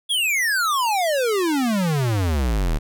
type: exponential sweep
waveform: square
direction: down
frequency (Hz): 3432 to 35.72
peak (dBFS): -19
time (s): 0.09-2.79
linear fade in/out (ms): 20
effects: none